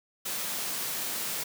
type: high-pass noise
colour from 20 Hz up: white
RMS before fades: -33 dBFS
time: 0.25-1.44 s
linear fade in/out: 10 ms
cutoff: 120 Hz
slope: 24 dB/octave
effects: none